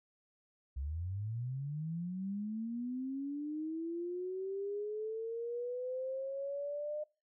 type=linear sweep; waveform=sine; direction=up; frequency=64 to 607 Hz; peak=-36 dBFS; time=0.76-7.04 s; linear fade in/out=10 ms; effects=noise-tail reverb RT60 0.3 s tail -22 dB re dry